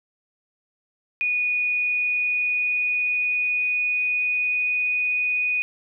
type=tone with pitch glide; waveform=sine; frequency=2465 to 2479 Hz; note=D#7 to D#7; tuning=-17 to -7 cents; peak=-20 dBFS; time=1.21-5.62 s; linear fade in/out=0 ms; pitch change=+10 cents; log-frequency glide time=1.62-4.73 s; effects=none